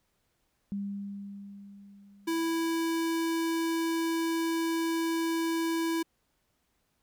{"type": "tone with exponential decay", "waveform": "sine", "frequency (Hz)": 200.1, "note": "G3", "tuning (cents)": 36, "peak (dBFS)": -30, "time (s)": [0.72, 3.25], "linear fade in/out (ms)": 0, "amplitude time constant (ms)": 550}
{"type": "tone", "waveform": "square", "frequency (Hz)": 329.6, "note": "E4", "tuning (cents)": 0, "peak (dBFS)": -28, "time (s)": [2.27, 6.03], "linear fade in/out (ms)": 10}
{"effects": ["pink hiss -75 dBFS RMS until 7.02 s"]}